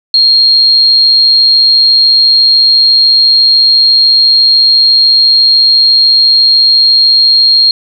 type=tone; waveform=sine; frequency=4238 Hz; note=C8; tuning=21 cents sharp; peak=-3 dBFS; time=0.14-7.71 s; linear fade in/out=2 ms; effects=none